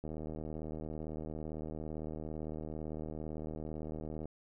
click train, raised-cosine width 2 ms, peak -29 dBFS, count 329, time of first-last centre 0.04-4.256 s, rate 77.8 Hz, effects none

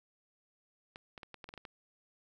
clicks, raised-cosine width 0.3 ms, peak -30 dBFS, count 9, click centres 0.959 / 1.178 / 1.232 / 1.343 / 1.442 / 1.49 / 1.539 / 1.577 / 1.652 s, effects 11-bit

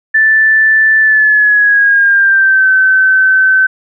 sine tone with pitch glide, 1760 to 1532.2 Hz, A6 to G6, 0 to -40 cents, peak -5 dBFS, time 0.14-3.67 s, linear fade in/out 10 ms, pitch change -240 cents, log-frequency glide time 1-2.69 s, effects none

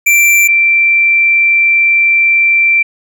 square / sine tone pair in turn, 2349 / 2349 Hz, D7 / D7, 0 / 0 cents, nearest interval unison, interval 0 cents, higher neither, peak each -6 dBFS, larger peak neither, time 0.06-0.48 / 0.48-2.83 s, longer second, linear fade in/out 10 ms, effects none

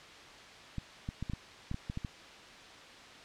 clicks, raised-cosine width 5 ms, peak -24 dBFS, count 10, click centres 0.783 / 1.089 / 1.226 / 1.298 / 1.335 / 1.714 / 1.744 / 1.899 / 1.974 / 2.048 s, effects white hiss -51 dBFS RMS until 3.24 s + low-pass 4000 Hz 12 dB/octave

